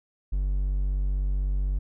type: tone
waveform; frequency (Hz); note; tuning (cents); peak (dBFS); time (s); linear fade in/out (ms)
triangle; 48; G1; -36; -21; 0.32-1.79; 10
effects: none